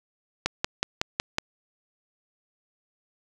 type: click train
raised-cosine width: 0.2 ms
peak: -6 dBFS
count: 6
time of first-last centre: 0.46-1.384 s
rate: 5.41 Hz
effects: none